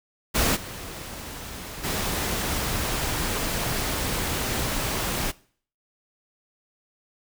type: noise with level steps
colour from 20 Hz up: pink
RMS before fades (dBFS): -22 / -37 / -27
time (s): 0.34-5.32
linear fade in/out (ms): 20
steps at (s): 0.55 / 1.83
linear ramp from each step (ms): 20
effects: noise-tail reverb RT60 0.5 s tail -21 dB re dry